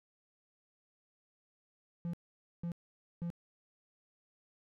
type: tone bursts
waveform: triangle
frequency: 171.2 Hz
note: F3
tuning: 34 cents flat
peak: -33 dBFS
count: 3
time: 2.05-3.302 s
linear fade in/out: 0 ms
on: 84 ms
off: 500 ms
effects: none